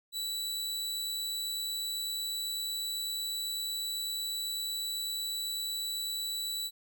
sawtooth tone, 3946 Hz, B7, 2 cents flat, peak -30 dBFS, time 0.12-6.71 s, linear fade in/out 50 ms, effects none

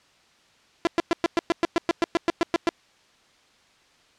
sawtooth tone bursts, 338.1 Hz, E4, 44 cents sharp, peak -14 dBFS, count 15, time 0.85-2.69 s, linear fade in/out 0 ms, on 20 ms, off 110 ms, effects white hiss -59 dBFS RMS until 4.18 s + low-pass 5000 Hz 12 dB/octave

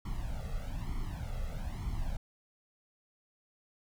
brown noise with flanger, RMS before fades -36 dBFS, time 0.05-2.17 s, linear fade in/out 5 ms, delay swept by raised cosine 0.92 to 1.54 ms, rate 1.1 Hz, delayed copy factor +0.95, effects none

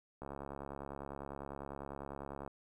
click train, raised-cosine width 1 ms, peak -30 dBFS, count 159, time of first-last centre 0.22-2.477 s, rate 70 Hz, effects 11-bit

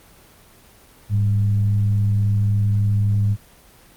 sine tone with frequency modulation, 103.83 Hz, G#2, in tune, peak -15 dBFS, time 1.09-3.37 s, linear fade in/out 50 ms, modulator 92 Hz, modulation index 0.35, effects pink hiss -49 dBFS RMS until 3.96 s + Opus 24 kbps

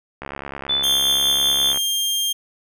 click train, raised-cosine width 0.5 ms, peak -15 dBFS, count 109, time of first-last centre 0.22-1.774 s, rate 69.5 Hz
sine tone with tremolo, 3500 Hz, A7, 10 cents flat, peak -16 dBFS, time 0.69-1.73 s, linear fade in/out 10 ms, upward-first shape triangle, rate 5.4 Hz, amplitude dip 40%
sawtooth tone, 3200 Hz, G7, 35 cents sharp, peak -16 dBFS, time 0.83-2.33 s, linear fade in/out 10 ms
effects none

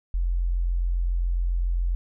sine tone, 43.65 Hz, F1, in tune, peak -21 dBFS, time 0.14-1.95 s, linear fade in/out 0 ms, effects none

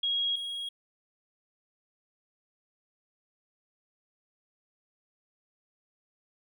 sine / triangle tone pair in turn, 3294 / 3294 Hz, G#7 / G#7, -15 / -15 cents, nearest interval unison, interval 0 cents, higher neither, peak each -26 / -32 dBFS, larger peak first, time 0.03-0.36 / 0.36-0.69 s, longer neither, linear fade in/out 5 ms, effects none

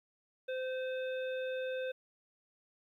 harmonic tone, 516 Hz, C5, 24 cents flat, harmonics 1 / 3 / 5 / 7, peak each -35 / -45 / -49 / -52 dBFS, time 0.48-1.92 s, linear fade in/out 10 ms, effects 12-bit

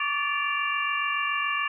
sine tone cluster, 1128 / 1175 / 1744 / 2345 / 2779 Hz, C#6 / D6 / A6 / D7 / F7, +30 / +1 / -16 / -3 / -9 cents, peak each -31 dBFS, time 0-1.68 s, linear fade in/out 5 ms, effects none

